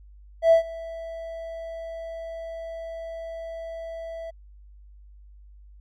triangle tone with ADSR envelope, 659.3 Hz, E5, in tune, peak -8 dBFS, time 0.42-4.31 s, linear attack 95 ms, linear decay 110 ms, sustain -23 dB, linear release 14 ms, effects tanh soft clip ceiling -9 dBFS + added 50 Hz sine -46 dBFS peak until 5.8 s

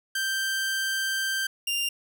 sawtooth tone pair in turn, 1568 / 2794 Hz, G6 / F7, 0 / 0 cents, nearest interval minor seventh, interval 1000 cents, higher second, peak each -22 dBFS, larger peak neither, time 0.15-1.47 / 1.67-1.89 s, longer first, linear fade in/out 5 ms, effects none

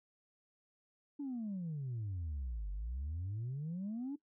sine exponential two-way sweep, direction down then up, 295.5 to 47.03 to 295.5 Hz, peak -36 dBFS, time 1.19-4.16 s, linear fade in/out 10 ms, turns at 2.71 s, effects noise-tail reverb RT60 0.1 s tail -18 dB re dry + tanh soft clip ceiling -35 dBFS

